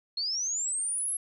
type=linear sweep; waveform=sine; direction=up; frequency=4223 to 11175 Hz; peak=-28 dBFS; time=0.17-1.17 s; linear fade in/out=5 ms; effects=none